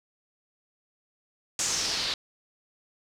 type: noise with low-pass filter sweep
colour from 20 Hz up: white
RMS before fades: -29 dBFS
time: 1.59-2.14 s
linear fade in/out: 2 ms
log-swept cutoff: 7300 to 3900 Hz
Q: 3
effects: none